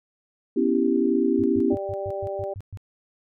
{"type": "chord", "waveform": "sine", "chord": "C# half-diminished seventh", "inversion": "third", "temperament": "equal", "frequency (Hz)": [246.9, 277.2, 329.6, 392], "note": ["B3", "C#4", "E4", "G4"], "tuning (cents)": [0, 0, 0, 0], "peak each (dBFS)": -24, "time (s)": [0.56, 1.75], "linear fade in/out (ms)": 10}
{"type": "tone bursts", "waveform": "sine", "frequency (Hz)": 99.1, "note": "G2", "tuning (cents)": 19, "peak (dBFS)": -32, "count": 9, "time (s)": [1.39, 2.773], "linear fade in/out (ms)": 0, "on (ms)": 47, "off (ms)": 120}
{"type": "harmonic tone", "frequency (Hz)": 196.2, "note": "G3", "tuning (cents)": 2, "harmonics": [2, 3, 4], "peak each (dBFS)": [-32, -29, -36], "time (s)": [1.7, 2.54], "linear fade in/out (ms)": 10}
{"effects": []}